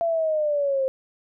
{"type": "linear sweep", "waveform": "sine", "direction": "down", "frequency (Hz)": [680, 523.3], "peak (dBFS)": -20, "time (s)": [0.01, 0.88], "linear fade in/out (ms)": 0, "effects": []}